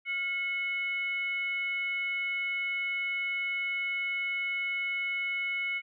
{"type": "tone with frequency modulation", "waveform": "sine", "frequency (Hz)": 2190, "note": "C#7", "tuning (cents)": -22, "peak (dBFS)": -29, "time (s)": [0.05, 5.82], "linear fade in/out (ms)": 50, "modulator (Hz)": 780, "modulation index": 0.42, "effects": []}